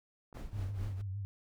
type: clicks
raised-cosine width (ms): 1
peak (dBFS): -40 / -35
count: 2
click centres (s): 0.328 / 0.371
type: noise with tremolo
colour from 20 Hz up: brown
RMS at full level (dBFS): -41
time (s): 0.34-1.02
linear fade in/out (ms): 10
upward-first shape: triangle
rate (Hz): 4.5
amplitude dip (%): 80
type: tone with vibrato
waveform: sine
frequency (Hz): 98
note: G2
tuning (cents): 0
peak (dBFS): -36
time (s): 0.53-1.25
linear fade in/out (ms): 0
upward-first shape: sine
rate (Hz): 6.5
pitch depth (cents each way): 75
effects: none